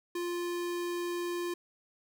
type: tone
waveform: square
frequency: 349.2 Hz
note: F4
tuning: in tune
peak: -33 dBFS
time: 0.15-1.54 s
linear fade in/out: 5 ms
effects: none